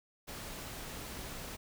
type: noise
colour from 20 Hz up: pink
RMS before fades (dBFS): -44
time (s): 0.27-1.57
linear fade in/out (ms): 20
effects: none